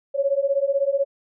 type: beating tone pair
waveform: sine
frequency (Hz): 546 / 562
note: C#5 / C#5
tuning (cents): -26 / +24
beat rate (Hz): 16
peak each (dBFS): -22 / -21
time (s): 0.14-1.05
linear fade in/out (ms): 20
effects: none